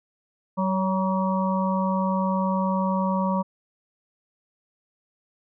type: harmonic tone with a mistuned harmonic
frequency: 190 Hz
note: F#3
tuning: 46 cents sharp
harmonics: 1 / 3 / 5 / 6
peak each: -23 / -29 / -27 / -32 dBFS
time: 0.57-3.43 s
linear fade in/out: 20 ms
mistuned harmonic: 3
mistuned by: -27 cents
effects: none